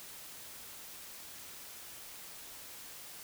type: silence
effects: white hiss -49 dBFS RMS until 3.23 s